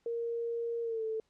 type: tone with pitch glide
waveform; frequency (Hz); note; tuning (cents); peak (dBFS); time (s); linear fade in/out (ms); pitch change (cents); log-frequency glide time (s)
sine; 466.2 to 441.3; A#4 to A4; 0 to +5; -32; 0.06-1.2; 2; -95; 0.82-1.04
effects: pink hiss -75 dBFS RMS until 1.29 s + low-pass 7000 Hz 12 dB/octave